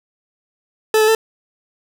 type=tone with pitch steps; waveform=40% pulse; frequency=435.9 / 432.3 / 444.1 Hz; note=A4 / A4 / A4; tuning=-16 / -31 / +16 cents; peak=-10 dBFS; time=0.94-1.15 s; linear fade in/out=2 ms; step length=70 ms; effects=none